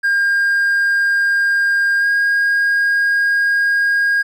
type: tone with pitch glide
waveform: triangle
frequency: 1609 to 1628.6 Hz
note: G6 to G#6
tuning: +45 to -34 cents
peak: -10 dBFS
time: 0.03-4.23 s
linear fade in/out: 20 ms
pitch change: +21 cents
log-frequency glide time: 1.99-2.06 s
effects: tanh soft clip ceiling -6 dBFS